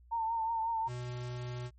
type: tone with vibrato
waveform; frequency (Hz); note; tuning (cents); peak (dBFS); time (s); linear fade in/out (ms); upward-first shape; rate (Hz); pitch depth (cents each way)
sine; 906; A#5; -50; -30; 0.11-0.89; 20; triangle; 5.5; 51
type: tone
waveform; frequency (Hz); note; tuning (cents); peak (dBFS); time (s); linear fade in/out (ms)
square; 123.1; B2; -5; -38; 0.86-1.71; 50
effects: added 60 Hz sine -56 dBFS peak until 1.78 s + MP3 32 kbps